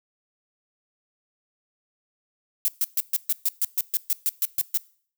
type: noise bursts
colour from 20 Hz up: violet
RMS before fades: -22 dBFS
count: 14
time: 2.65-4.774 s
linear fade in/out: 0 ms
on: 31 ms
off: 130 ms
effects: noise-tail reverb RT60 0.5 s tail -22 dB re dry